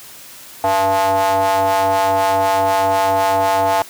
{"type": "ring-modulated tone", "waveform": "square", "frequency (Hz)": 96.5, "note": "G2", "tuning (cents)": -27, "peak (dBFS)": -11, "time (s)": [0.64, 3.82], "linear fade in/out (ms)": 0, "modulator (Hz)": 774, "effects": ["white hiss -38 dBFS RMS until 3.89 s", "high-pass 60 Hz 12 dB/octave"]}